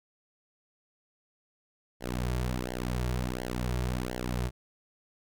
sawtooth tone with flanger, 61.74 Hz, B1, in tune, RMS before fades -32 dBFS, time 2-4.51 s, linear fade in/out 50 ms, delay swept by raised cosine 0.79 to 3.99 ms, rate 1.4 Hz, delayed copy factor -0.95, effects none

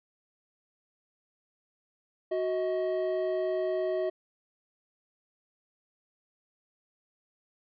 triangle tone pair together, 369.9 / 633 Hz, F#4 / D#5, 0 / +30 cents, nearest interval major sixth, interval 930 cents, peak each -28 dBFS, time 2.31-4.1 s, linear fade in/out 10 ms, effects resampled to 11025 Hz

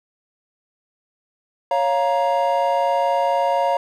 triangle chord, Bb minor, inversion first, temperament equal with one note detuned, 554.4 / 698.5 / 939.9 Hz, Db5 / F5 / Bb5, 0 / 0 / +14 cents, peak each -19 dBFS, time 1.71-3.77 s, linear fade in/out 2 ms, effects none

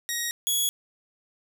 10% pulse tone pair in turn, 1886 / 3360 Hz, A#6 / G#7, +20 / +19 cents, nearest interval minor seventh, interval 999 cents, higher second, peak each -18 / -15 dBFS, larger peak second, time 0.09-0.31 / 0.47-0.69 s, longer neither, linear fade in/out 0 ms, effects none

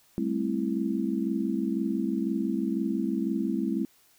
sine chord, A minor seventh, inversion third, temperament just, 198 / 220 / 264 / 330 Hz, G3 / A3 / C4 / E4, +18 / 0 / +16 / +2 cents, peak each -31 dBFS, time 0.18-3.85 s, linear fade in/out 0 ms, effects white hiss -62 dBFS RMS until 4.18 s

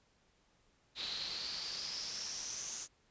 brown noise with band-pass filter sweep, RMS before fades -42 dBFS, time 0.95-2.88 s, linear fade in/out 50 ms, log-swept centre 3900 to 6600 Hz, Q 7.1, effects pink hiss -72 dBFS RMS until 3.1 s + resampled to 16000 Hz

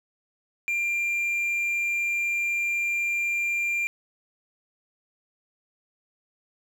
triangle tone, 2384 Hz, D7, 25 cents sharp, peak -22 dBFS, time 0.68-3.87 s, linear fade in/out 0 ms, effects none

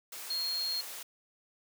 sine tone in noise, 4257 Hz, C8, 29 cents sharp, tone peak -31 dBFS, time 0.3-0.81 s, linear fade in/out 5 ms, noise white, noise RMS -43 dBFS, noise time 0.12-1.03 s, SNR +9 dB, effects high-pass 400 Hz 12 dB/octave

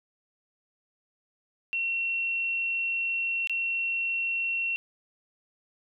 sine tone with dropouts, 2723 Hz, F7, 44 cents flat, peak -26 dBFS, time 1.73-4.76 s, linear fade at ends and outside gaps 0 ms, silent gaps 3.473-3.496 s, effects none

